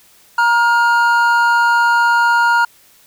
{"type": "tone pair together", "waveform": "triangle", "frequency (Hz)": [942, 1417.9], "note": ["A#5", "F6"], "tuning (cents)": [18, 26], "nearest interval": "perfect fifth", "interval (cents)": 708, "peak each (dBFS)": -11, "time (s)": [0.38, 2.65], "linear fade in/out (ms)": 5, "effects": ["white hiss -49 dBFS RMS until 3.06 s"]}